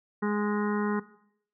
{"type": "harmonic tone", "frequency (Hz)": 207.8, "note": "G#3", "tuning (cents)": 1, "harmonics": [1, 2, 4, 5, 6, 7, 8, 9], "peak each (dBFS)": [-27, -31, -39, -37, -41, -39, -50, -41], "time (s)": [0.22, 1], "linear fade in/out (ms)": 10, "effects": ["noise-tail reverb RT60 0.7 s tail -18 dB re dry"]}